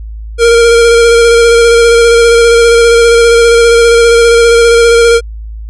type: tone with vibrato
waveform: square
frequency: 466.3 Hz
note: A#4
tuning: 1 cent sharp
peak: -3 dBFS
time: 0.38-5.21 s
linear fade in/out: 50 ms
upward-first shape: square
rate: 15 Hz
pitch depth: 15 cents each way
effects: added 54 Hz sine -20 dBFS peak until 5.69 s + resampled to 24000 Hz